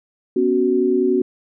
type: chord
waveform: sine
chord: B suspended second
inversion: none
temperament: equal with one note detuned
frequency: 246.9 / 277.2 / 371.1 Hz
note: B3 / C#4 / F#4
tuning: 0 / 0 / +5 cents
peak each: -21 / -21 / -16 dBFS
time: 0.36-1.22 s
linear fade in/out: 5 ms
effects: none